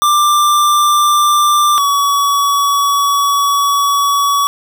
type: tone pair in turn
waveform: square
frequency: 1184 / 1131.9 Hz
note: D6 / C#6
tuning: +14 / +36 cents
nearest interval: minor second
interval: 78 cents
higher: first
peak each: -9 / -11 dBFS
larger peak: first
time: 0.02-1.78 / 1.78-4.47 s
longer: second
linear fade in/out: 0 ms
effects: none